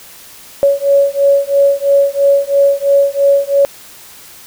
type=beating tone pair; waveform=sine; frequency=558 / 561 Hz; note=C#5 / C#5; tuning=+11 / +21 cents; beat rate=3 Hz; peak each=-11 dBFS; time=0.63-3.65 s; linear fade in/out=0 ms; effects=white hiss -37 dBFS RMS until 4.46 s